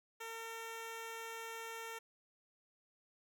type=tone; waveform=10% pulse; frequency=454.4 Hz; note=A#4; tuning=44 cents flat; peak=-36 dBFS; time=0.2-1.99 s; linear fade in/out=10 ms; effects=none